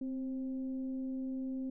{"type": "tone with frequency modulation", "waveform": "sine", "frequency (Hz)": 261.6, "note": "C4", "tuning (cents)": 0, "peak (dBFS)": -35, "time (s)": [0.01, 1.7], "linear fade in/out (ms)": 5, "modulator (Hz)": 272, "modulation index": 0.31, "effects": []}